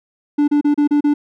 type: tone bursts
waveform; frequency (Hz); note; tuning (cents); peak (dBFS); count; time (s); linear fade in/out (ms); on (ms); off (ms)
triangle; 292.5; D4; -7; -9; 6; 0.38-1.14; 10; 100; 32
effects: none